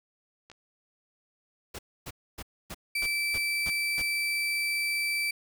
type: clicks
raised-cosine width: 0.2 ms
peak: -32 dBFS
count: 2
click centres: 0.5 / 0.516 s
type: noise bursts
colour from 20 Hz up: pink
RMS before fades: -39 dBFS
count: 8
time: 1.74-4.022 s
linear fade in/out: 10 ms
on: 49 ms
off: 270 ms
type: tone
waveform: 35% pulse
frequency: 2325 Hz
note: D7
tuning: 18 cents flat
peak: -25 dBFS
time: 2.95-5.31 s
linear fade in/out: 5 ms
effects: none